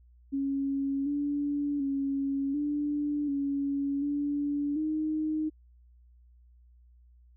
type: tone with pitch steps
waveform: sine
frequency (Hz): 275.4 / 288.2 / 275.7 / 293 / 280.1 / 288.5 / 309.9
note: C#4 / D4 / C#4 / D4 / C#4 / D4 / D#4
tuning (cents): -11 / -33 / -9 / -4 / +18 / -31 / -7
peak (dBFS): -27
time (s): 0.32-5.5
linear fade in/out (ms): 20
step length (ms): 740
effects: added 60 Hz sine -55 dBFS peak until 7.36 s